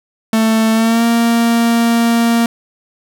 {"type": "tone with pitch glide", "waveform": "45% pulse", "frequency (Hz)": [222.1, 232.5], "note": ["A3", "A#3"], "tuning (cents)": [16, -4], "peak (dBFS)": -10, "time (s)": [0.33, 2.46], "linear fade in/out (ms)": 2, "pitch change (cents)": 80, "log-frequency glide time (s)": [0.73, 1.04], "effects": []}